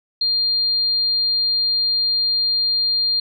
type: tone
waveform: sine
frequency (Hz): 4200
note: C8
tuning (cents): +6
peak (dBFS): -16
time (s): 0.21-3.2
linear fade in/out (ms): 5
effects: none